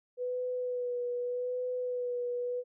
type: tone with vibrato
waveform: sine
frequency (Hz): 493.9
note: B4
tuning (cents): 0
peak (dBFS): -31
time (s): 0.17-2.64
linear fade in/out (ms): 50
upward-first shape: sine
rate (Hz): 0.83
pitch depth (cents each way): 24
effects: none